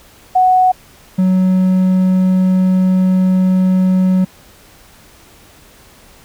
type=tone pair in turn; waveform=sine / triangle; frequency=740 / 185.86 Hz; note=F#5 / F#3; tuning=0 / +8 cents; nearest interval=2 octaves; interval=2392 cents; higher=first; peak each=-7 dBFS; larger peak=neither; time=0.35-0.72 / 1.18-4.25 s; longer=second; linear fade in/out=10 ms; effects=pink hiss -44 dBFS RMS until 6.24 s